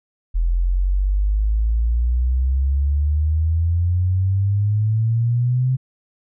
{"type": "exponential sweep", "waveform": "sine", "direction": "up", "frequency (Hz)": [41.44, 130.81], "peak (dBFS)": -15, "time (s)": [0.34, 5.77], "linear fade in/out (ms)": 20, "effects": []}